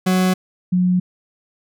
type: tone pair in turn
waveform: 40% pulse / sine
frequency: 185 / 181.09 Hz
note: F#3 / F#3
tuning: 0 / -37 cents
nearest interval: unison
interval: 37 cents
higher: first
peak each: -13 dBFS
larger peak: neither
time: 0.06-0.34 / 0.72-1 s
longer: neither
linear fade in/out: 10 ms
effects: none